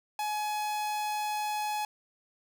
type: tone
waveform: 45% pulse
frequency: 844 Hz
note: G#5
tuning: 28 cents sharp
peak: -30 dBFS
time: 0.19-1.85 s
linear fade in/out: 2 ms
effects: none